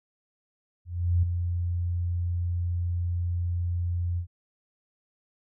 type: tone with ADSR envelope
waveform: sine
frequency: 87.31 Hz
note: F2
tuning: in tune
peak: -18 dBFS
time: 0.85-4.27 s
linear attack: 380 ms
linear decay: 4 ms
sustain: -7 dB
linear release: 91 ms
effects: none